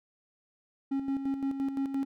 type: tone with tremolo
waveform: triangle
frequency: 272.8 Hz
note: C#4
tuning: 28 cents flat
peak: -25 dBFS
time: 0.91-2.05 s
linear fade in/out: 10 ms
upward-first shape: square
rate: 5.8 Hz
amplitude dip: 55%
effects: none